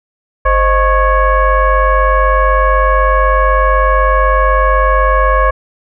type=tone with frequency modulation; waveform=sine; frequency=524 Hz; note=C5; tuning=2 cents sharp; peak=-7 dBFS; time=0.45-5.51 s; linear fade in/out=10 ms; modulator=572 Hz; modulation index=1.7; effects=none